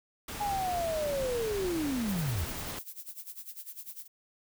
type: noise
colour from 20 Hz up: pink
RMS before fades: -39 dBFS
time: 0.28-2.79 s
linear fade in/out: 5 ms
type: linear sweep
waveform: sine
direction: down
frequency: 837 to 70.3 Hz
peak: -29 dBFS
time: 0.4-2.45 s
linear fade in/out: 10 ms
type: noise with tremolo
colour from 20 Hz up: violet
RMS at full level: -41 dBFS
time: 2.07-4.08 s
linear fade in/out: 20 ms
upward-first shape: sine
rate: 10 Hz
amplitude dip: 85%
effects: none